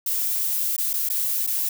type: noise with dropouts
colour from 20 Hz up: violet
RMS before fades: -24 dBFS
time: 0.06-1.69 s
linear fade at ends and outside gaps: 5 ms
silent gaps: 0.765-0.78 / 0.933-0.937 / 1.09-1.099 / 1.467-1.472 s
effects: none